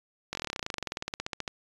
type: slowing click train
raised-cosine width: 0.2 ms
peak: -15 dBFS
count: 28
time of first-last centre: 0.33-1.478 s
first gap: 21 ms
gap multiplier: 1.05
effects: resampled to 24000 Hz